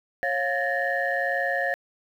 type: tone cluster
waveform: sine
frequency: 548 / 704 / 1716 / 1838 Hz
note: C#5 / F5 / A6 / A#6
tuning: -20 / +14 / -44 / -25 cents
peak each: -28 dBFS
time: 0.23-1.74 s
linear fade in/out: 0 ms
effects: tanh soft clip ceiling -14 dBFS + 9-bit